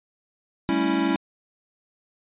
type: chord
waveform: square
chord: A dominant seventh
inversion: third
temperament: equal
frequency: 196 / 220 / 277.2 / 329.6 Hz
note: G3 / A3 / C#4 / E4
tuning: 0 / 0 / 0 / 0 cents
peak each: -29 / -31 / -25 / -25 dBFS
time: 0.69-1.16 s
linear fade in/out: 0 ms
effects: resampled to 8000 Hz